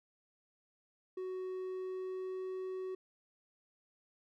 triangle tone with pitch glide, 371.9 to 374.3 Hz, F#4 to F#4, +9 to +20 cents, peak -36 dBFS, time 1.17-2.95 s, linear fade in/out 5 ms, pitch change +11 cents, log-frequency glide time 1.42-2.47 s, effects none

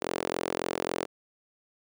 sawtooth tone with high-pass filter, 43.65 Hz, F1, in tune, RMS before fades -32 dBFS, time 0.01-1.06 s, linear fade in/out 20 ms, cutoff 410 Hz, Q 1.9, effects none

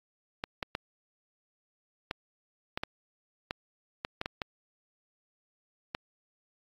clicks, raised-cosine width 0.3 ms, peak -16 dBFS, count 12, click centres 0.439 / 0.628 / 0.751 / 2.111 / 2.775 / 2.835 / 3.509 / 4.049 / 4.214 / 4.259 / 4.418 / 5.949 s, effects AAC 32 kbps

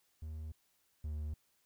triangle tone pair in turn, 78.1 / 75.75 Hz, D#2 / D#2, +7 / -46 cents, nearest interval minor second, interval 53 cents, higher first, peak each -39 / -35 dBFS, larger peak second, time 0.22-0.52 / 1.04-1.34 s, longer neither, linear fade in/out 5 ms, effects white hiss -75 dBFS RMS until 1.65 s

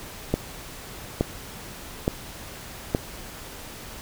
click train, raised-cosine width 2 ms, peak -7 dBFS, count 4, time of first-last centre 0.34-2.949 s, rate 1.15 Hz, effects pink hiss -40 dBFS RMS until 4.01 s

